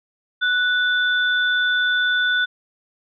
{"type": "tone pair together", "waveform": "sine", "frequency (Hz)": [1480, 3518], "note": ["F#6", "A7"], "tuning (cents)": [0, -1], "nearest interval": "octave + minor third", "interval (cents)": 1499, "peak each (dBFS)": [-17, -24], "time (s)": [0.41, 2.46], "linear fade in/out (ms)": 20, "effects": []}